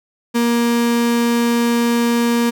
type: tone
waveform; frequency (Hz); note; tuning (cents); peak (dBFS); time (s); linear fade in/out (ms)
35% pulse; 235.8; A#3; +20; -12; 0.34-2.51; 20
effects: none